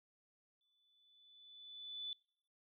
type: tone with exponential growth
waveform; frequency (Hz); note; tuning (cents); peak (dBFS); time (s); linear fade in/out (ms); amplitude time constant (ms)
sine; 3485; A7; -17; -40; 0.61-2.13; 1; 330
effects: noise-tail reverb RT60 0.7 s tail -26 dB re dry